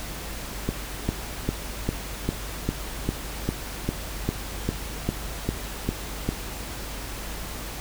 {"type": "click train", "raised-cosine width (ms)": 3, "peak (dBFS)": -10, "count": 15, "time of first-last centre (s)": [0.69, 6.29], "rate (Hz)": 2.5, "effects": ["added 50 Hz sine -36 dBFS peak until 7.8 s", "pink hiss -36 dBFS RMS until 7.8 s"]}